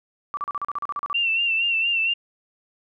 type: tone bursts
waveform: sine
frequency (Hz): 1161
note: D6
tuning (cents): -20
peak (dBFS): -24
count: 12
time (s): 0.34-1.13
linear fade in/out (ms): 0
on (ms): 31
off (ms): 38
type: tone with vibrato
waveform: sine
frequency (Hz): 2725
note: F7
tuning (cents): -43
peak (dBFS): -19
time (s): 1.14-2.14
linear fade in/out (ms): 10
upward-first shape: sine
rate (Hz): 4.3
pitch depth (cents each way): 53
effects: none